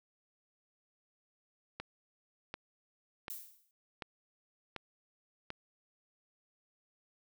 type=click train; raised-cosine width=0.3 ms; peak=-24 dBFS; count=6; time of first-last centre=1.8-5.504 s; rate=1.35 Hz
type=noise with exponential decay; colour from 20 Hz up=violet; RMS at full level=-40 dBFS; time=3.3-3.71 s; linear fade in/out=1 ms; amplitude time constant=89 ms
effects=none